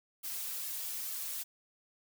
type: noise with flanger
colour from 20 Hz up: blue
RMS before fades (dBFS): -39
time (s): 0.23-1.44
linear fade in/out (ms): 20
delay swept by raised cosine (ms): 2 to 3.8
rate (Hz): 2.3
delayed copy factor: -0.95
effects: none